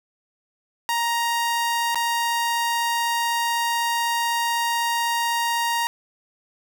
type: tone with dropouts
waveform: sawtooth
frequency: 936 Hz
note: A#5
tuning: 7 cents sharp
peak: -17 dBFS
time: 0.89-5.87 s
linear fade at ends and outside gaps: 0 ms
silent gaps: 1.946-1.956 s
effects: none